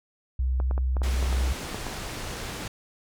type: tone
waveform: sine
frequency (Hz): 63.9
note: C2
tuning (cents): -40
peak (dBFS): -22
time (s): 0.39-1.53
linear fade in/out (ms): 5
type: clicks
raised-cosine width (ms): 1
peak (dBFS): -20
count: 9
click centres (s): 0.601 / 0.711 / 0.779 / 0.968 / 1.018 / 1.227 / 1.328 / 1.745 / 1.867
type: low-pass noise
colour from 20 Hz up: pink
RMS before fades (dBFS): -35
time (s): 1.03-2.68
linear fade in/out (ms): 5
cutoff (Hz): 8900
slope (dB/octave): 12
effects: none